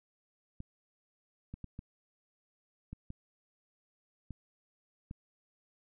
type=clicks; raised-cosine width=5 ms; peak=-30 dBFS; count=8; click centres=0.604 / 1.54 / 1.643 / 1.791 / 2.93 / 3.104 / 4.307 / 5.111 s; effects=none